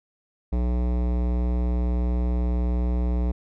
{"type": "tone with hard clipping", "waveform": "sine", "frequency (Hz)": 60.7, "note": "B1", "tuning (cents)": -29, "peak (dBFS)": -23, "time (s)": [0.52, 3.32], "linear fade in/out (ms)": 10, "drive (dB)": 18, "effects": []}